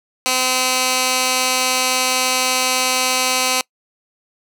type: tone with band-pass filter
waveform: 15% pulse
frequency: 256.3 Hz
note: C4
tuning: 36 cents flat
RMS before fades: -18 dBFS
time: 0.26-3.61 s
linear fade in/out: 0 ms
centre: 6400 Hz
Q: 0.53
effects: noise-tail reverb RT60 0.1 s tail -25 dB re dry